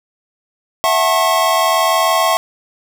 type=chord; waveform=square; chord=F# minor seventh; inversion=third; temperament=equal with one note detuned; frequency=659.3 / 740 / 880 / 1083.4 Hz; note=E5 / F#5 / A5 / C#6; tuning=0 / 0 / 0 / -40 cents; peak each=-17 / -20 / -22 / -16 dBFS; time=0.84-2.37 s; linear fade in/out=0 ms; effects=none